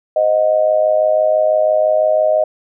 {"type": "tone with amplitude modulation", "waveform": "sine", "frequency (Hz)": 622.3, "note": "D#5", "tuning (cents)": 0, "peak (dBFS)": -7, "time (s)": [0.16, 2.44], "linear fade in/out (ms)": 5, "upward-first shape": "sine", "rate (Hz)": 106, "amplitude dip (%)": 75, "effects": []}